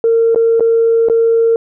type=tone with dropouts; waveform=sine; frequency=457.6 Hz; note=A#4; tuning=32 cents flat; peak=-7 dBFS; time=0.04-1.56 s; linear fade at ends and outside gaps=1 ms; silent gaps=0.347-0.359 / 0.597-0.606 / 1.086-1.098 s; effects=tanh soft clip ceiling -3 dBFS